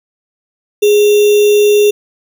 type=tone with sample-and-hold; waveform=sine; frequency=415.3 Hz; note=G#4; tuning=in tune; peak=-5 dBFS; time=0.82-1.91 s; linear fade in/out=10 ms; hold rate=3150 Hz; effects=none